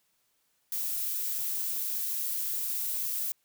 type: noise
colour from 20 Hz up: violet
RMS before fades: -32 dBFS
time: 0.72-3.32 s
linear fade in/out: 2 ms
effects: white hiss -73 dBFS RMS until 3.44 s